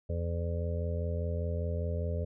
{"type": "harmonic tone", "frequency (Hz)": 85, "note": "F2", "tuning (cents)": -46, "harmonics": [1, 2, 3, 5, 6, 7], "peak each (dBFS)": [-31, -40, -47, -42, -41, -42], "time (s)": [0.09, 2.25], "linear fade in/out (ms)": 10, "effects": []}